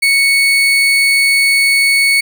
35% pulse tone, 2217 Hz, C#7, in tune, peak -7 dBFS, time 0.02-2.21 s, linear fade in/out 10 ms, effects none

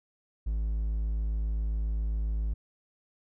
triangle tone, 53.7 Hz, A1, 41 cents flat, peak -25 dBFS, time 0.46-2.54 s, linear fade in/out 10 ms, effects none

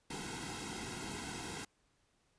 pink noise with comb filter, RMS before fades -43 dBFS, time 0.1-1.65 s, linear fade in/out 5 ms, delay 1.7 ms, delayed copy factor -0.95, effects pink hiss -75 dBFS RMS until 2.38 s + resampled to 22050 Hz

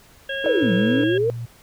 harmonic tone, 545 Hz, C#5, 29 cents flat, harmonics 1 / 3 / 5 / 6, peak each -29 / -27 / -36 / -32 dBFS, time 0.29-1.18 s, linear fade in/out 5 ms
triangle chord, E suspended fourth, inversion none, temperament equal with one note detuned, 322.1 / 440 / 493.9 Hz, E4 / A4 / B4, -40 / 0 / 0 cents, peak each -25 dBFS, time 0.44-1.04 s, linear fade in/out 2 ms
sine exponential two-way sweep, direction down then up, 622.3 to 176.2 to 485.8 Hz, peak -17 dBFS, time 0.46-1.3 s, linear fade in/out 0 ms, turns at 0.73 s
sine tone with pitch glide, 116.54 to 117.76 Hz, A#2 to A#2, 0 to +18 cents, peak -27 dBFS, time 0.62-1.46 s, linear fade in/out 10 ms, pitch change +18 cents, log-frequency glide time 0.77-1.18 s
effects pink hiss -51 dBFS RMS until 1.62 s

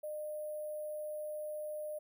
sine tone with sample-and-hold, 607 Hz, D#5, 43 cents flat, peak -38 dBFS, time 0.03-1.99 s, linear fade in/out 10 ms, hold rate 11025 Hz, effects none

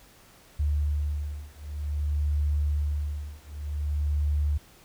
sine beating tone pair, 73.42 / 73.95 Hz, D2 / D2, 0 / +13 cents, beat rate 0.53 Hz, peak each -28 dBFS, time 0.59-4.58 s, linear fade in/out 10 ms, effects pink hiss -55 dBFS RMS until 4.84 s

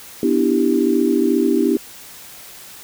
sine chord, E minor seventh, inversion second, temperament equal with one note detuned, 246.9 / 295.4 / 329.6 / 392 Hz, B3 / D4 / E4 / G4, 0 / +10 / 0 / 0 cents, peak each -19 dBFS, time 0.23-1.77 s, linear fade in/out 2 ms, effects white hiss -39 dBFS RMS until 2.83 s

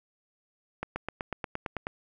accelerating click train, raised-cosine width 0.5 ms, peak -17 dBFS, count 10, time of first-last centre 0.83-1.869 s, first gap 130 ms, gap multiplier 0.97, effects none

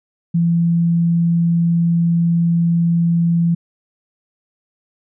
sine tone, 169.1 Hz, E3, 44 cents sharp, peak -12 dBFS, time 0.34-3.55 s, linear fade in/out 10 ms, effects none

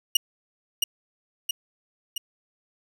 sawtooth tone with echo, 2872 Hz, F7, 48 cents sharp, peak -12 dBFS, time 0.15-0.17 s, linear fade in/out 5 ms, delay 670 ms, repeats 3, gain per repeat -4 dB, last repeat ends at 2.18 s, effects none

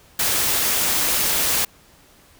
white noise, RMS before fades -20 dBFS, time 0.19-1.65 s, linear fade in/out 5 ms, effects pink hiss -52 dBFS RMS until 2.39 s

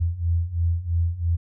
sine beating tone pair, 83 / 86 Hz, E2 / F2, +12 / -26 cents, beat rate 3 Hz, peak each -25 / -22 dBFS, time 0-1.37 s, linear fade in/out 20 ms, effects none

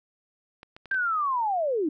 clicks, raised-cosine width 0.3 ms, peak -28 dBFS, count 5, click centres 0.631 / 0.765 / 0.857 / 0.914 / 0.945 s
sine linear sweep, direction down, 1600 to 284 Hz, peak -23 dBFS, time 0.91-1.89 s, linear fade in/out 5 ms
effects none

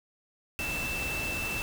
sine tone in noise, 2658 Hz, E7, 14 cents sharp, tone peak -32 dBFS, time 0.59-1.62 s, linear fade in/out 0 ms, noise pink, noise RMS -36 dBFS, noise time 0.59-1.62 s, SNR +1 dB, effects none

